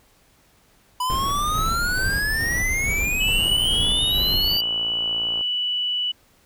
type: exponential sweep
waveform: square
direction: up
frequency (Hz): 987.8 to 4699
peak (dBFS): -22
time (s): 1-4.61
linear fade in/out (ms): 5
type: noise with tremolo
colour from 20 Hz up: brown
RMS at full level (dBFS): -26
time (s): 1.1-4.57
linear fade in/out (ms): 0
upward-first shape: square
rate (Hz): 2.3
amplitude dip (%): 30
type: tone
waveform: sine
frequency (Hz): 2960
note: F#7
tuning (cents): 0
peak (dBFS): -21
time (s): 3.2-6.12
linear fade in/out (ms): 10
type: click train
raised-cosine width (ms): 1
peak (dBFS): -24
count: 115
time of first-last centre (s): 3.41-5.41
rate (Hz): 57
effects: pink hiss -58 dBFS RMS until 6.45 s